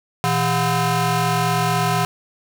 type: ring-modulated tone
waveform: 20% pulse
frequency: 283.3 Hz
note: C#4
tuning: 38 cents sharp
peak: -9 dBFS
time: 0.24-2.05 s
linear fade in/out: 0 ms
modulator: 447 Hz
effects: none